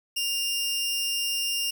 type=tone pair together; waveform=sawtooth; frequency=2802 / 5305 Hz; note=F7 / E8; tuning=+5 / +10 cents; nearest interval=major seventh; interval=1105 cents; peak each=-23 / -30 dBFS; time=0.16-1.71 s; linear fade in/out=10 ms; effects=9-bit